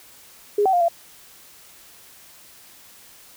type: tone with pitch steps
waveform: sine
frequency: 412 / 764 / 704 / 680 Hz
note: G#4 / G5 / F5 / F5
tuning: -14 / -45 / +14 / -46 cents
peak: -15 dBFS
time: 0.58-0.884 s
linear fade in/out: 5 ms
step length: 76 ms
effects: white hiss -48 dBFS RMS until 3.36 s